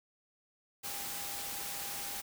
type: tone in noise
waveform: sine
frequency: 803 Hz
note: G5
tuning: 41 cents sharp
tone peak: -50 dBFS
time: 0.83-2.22 s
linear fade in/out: 20 ms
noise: white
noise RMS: -40 dBFS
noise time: 0.83-2.22 s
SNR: -13 dB
effects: none